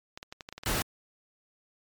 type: clicks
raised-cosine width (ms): 0.2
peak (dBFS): -23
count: 9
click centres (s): 0.175 / 0.229 / 0.325 / 0.408 / 0.489 / 0.526 / 0.58 / 0.635 / 0.688
type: noise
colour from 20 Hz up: pink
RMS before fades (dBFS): -29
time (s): 0.66-0.82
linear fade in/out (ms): 0
effects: MP3 96 kbps